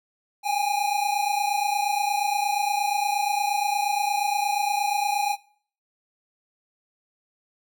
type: tone pair together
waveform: square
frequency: 802.1 / 830.6 Hz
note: G5 / G#5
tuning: +40 / 0 cents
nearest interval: minor second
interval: 60 cents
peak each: -26 dBFS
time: 0.43-5.37 s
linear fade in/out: 50 ms
effects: noise-tail reverb RT60 0.5 s tail -20 dB re dry